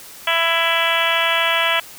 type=harmonic tone; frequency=332.3 Hz; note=E4; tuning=14 cents sharp; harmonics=2 / 3 / 4 / 5 / 6 / 7 / 8 / 9 / 10; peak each=-24 / -24 / -24 / -24 / -24 / -24 / -24 / -24 / -24 dBFS; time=0.27-1.8 s; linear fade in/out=5 ms; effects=white hiss -39 dBFS RMS until 1.98 s